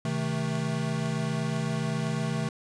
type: chord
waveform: square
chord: A diminished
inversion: first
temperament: equal with one note detuned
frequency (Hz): 130.81 / 158.56 / 220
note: C3 / Eb3 / A3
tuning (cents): 0 / +33 / 0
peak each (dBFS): -33 / -31 / -33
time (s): 0.05-2.49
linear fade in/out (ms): 2
effects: resampled to 22050 Hz